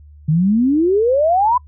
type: exponential sweep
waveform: sine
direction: up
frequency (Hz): 147.6 to 1024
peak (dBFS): -11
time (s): 0.28-1.58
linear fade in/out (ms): 10
effects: noise-tail reverb RT60 0.1 s tail -24 dB re dry + added 74 Hz sine -39 dBFS peak until 1.67 s